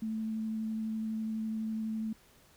sine tone with vibrato, 220 Hz, A3, in tune, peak -32 dBFS, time 0.02-2.13 s, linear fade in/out 5 ms, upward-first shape triangle, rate 12 Hz, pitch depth 12 cents each way, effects pink hiss -62 dBFS RMS until 2.56 s

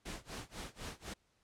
pink noise with tremolo, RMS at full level -43 dBFS, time 0.05-1.14 s, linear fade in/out 10 ms, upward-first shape sine, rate 4 Hz, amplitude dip 95%, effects pink hiss -75 dBFS RMS until 1.43 s + low-pass 9000 Hz 12 dB/octave

